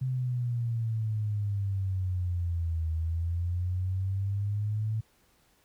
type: exponential two-way sweep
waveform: sine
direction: down then up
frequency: 130.81 to 79.9 to 110.8 Hz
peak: -27 dBFS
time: 0.01-5.01 s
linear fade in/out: 10 ms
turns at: 2.91 s
effects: pink hiss -66 dBFS RMS until 5.64 s